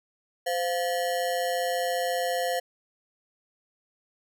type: ring-modulated tone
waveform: square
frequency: 609 Hz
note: D#5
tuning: 37 cents flat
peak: -23 dBFS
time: 0.46-2.6 s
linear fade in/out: 10 ms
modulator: 92.7 Hz
effects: none